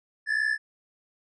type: tone pair together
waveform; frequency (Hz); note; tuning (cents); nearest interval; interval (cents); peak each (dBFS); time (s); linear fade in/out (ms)
triangle; 1701.9 / 1765; G#6 / A6; +42 / +5; minor second; 63; -25 / -24; 0.26-0.58; 50
effects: resampled to 24000 Hz